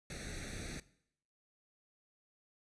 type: noise with comb filter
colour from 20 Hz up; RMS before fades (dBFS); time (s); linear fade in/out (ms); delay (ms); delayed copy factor
pink; -44; 0.1-0.8; 2; 0.49; +0.9
effects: noise-tail reverb RT60 0.7 s tail -19 dB re dry + resampled to 22050 Hz